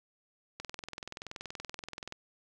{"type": "click train", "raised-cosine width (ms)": 0.2, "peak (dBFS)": -23, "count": 33, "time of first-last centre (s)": [0.6, 2.124], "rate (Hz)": 21, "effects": []}